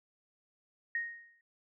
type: tone with exponential decay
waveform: sine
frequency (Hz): 1864.7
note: A#6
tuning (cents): 0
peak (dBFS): -29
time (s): 0.95-1.41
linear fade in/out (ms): 2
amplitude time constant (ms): 100
effects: none